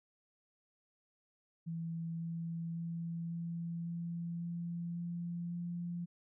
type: tone with pitch steps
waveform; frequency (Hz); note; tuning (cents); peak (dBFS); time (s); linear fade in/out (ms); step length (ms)
sine; 165.6 / 166.66 / 167.72 / 168.79 / 169.86 / 170.95 / 172.04 / 173.13; E3 / E3 / E3 / E3 / F3 / F3 / F3 / F3; +8 / +19 / +30 / +41 / -48 / -37 / -26 / -15; -37; 1.66-6.06; 20; 550
effects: none